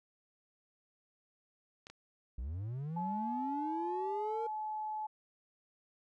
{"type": "clicks", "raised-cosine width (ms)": 0.2, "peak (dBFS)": -33, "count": 2, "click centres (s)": [1.869, 1.9]}
{"type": "linear sweep", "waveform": "triangle", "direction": "up", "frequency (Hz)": [54.2, 466.2], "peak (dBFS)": -35, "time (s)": [2.38, 4.47], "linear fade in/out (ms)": 5}
{"type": "tone", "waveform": "sine", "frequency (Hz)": 859, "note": "A5", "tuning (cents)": -42, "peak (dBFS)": -36, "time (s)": [2.96, 5.07], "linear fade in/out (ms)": 10}
{"effects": []}